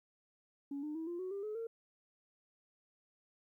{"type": "tone with pitch steps", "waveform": "sine", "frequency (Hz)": [281.2, 301.4, 323, 346.2, 371, 397.7, 426.2, 456.8], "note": ["C#4", "D4", "E4", "F4", "F#4", "G4", "G#4", "A#4"], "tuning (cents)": [25, 45, -35, -15, 5, 25, 45, -35], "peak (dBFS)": -37, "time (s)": [0.71, 1.67], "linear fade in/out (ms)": 5, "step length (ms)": 120, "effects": ["tanh soft clip ceiling -35 dBFS", "13-bit"]}